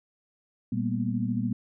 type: tone cluster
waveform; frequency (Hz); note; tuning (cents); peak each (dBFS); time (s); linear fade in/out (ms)
sine; 117.6 / 196 / 231.1 / 244.7; A#2 / G3 / A#3 / B3; +16 / 0 / -15 / -16; -31; 0.72-1.53; 5
effects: none